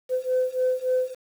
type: beating tone pair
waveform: sine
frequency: 508 / 511.5 Hz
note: B4 / C5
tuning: +49 / -39 cents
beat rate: 3.5 Hz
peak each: -24 / -23 dBFS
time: 0.09-1.15 s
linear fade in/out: 50 ms
effects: tanh soft clip ceiling -15 dBFS + 8-bit